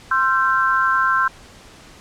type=tone cluster; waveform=sine; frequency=1052 / 1352 / 1560 Hz; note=C6 / E6 / G6; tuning=+9 / +43 / -9 cents; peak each=-19 dBFS; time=0.11-1.28 s; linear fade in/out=5 ms; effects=pink hiss -44 dBFS RMS until 2 s + low-pass 8000 Hz 12 dB/octave